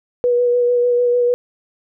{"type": "tone with vibrato", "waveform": "sine", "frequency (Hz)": 486.5, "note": "B4", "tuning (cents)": -26, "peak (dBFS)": -12, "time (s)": [0.24, 1.34], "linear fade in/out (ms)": 0, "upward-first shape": "sine", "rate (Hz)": 6.7, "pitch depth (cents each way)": 17, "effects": []}